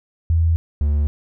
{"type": "tone pair in turn", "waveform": ["sine", "triangle"], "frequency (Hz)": [82.41, 73.42], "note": ["E2", "D2"], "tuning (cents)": [0, 0], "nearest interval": "major second", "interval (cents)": 200, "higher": "first", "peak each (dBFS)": -13, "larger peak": "neither", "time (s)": [[0.3, 0.56], [0.81, 1.07]], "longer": "neither", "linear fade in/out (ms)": 0, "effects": []}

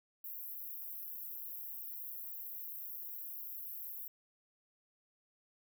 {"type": "high-pass noise", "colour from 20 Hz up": "pink", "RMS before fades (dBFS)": -45, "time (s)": [0.24, 4.08], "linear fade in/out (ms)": 5, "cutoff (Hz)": 12000, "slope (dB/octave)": 96, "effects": []}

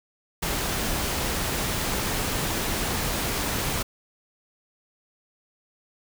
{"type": "noise", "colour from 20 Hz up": "pink", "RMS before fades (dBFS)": -27, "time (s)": [0.42, 3.83], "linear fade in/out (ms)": 10, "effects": []}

